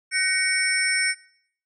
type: tone cluster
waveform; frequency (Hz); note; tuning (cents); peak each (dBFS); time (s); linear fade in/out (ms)
sine; 1514 / 1879 / 2236 / 5410 / 8730; F#6 / A#6 / C#7 / E8 / C#9; +39 / +13 / +14 / +44 / -28; -28 / -28 / -23 / -27 / -29; 0.11-1.15; 50
effects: noise-tail reverb RT60 0.6 s tail -21 dB re dry